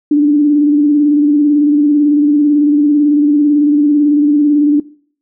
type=tone with vibrato; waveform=sine; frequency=293.7 Hz; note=D4; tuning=in tune; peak=-6 dBFS; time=0.11-4.8 s; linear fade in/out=5 ms; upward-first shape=square; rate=18 Hz; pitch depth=31 cents each way; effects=noise-tail reverb RT60 0.5 s tail -21 dB re dry